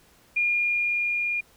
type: tone with level ramp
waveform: sine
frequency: 2419 Hz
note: D#7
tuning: 49 cents flat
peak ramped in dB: -20 to -24 dBFS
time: 0.36-1.41 s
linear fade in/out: 10 ms
effects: pink hiss -58 dBFS RMS until 1.56 s